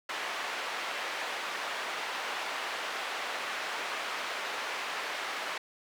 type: band-pass noise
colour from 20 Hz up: white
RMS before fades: -36 dBFS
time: 0.09-5.58 s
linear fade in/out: 5 ms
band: 540 to 2300 Hz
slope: 12 dB/octave
effects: none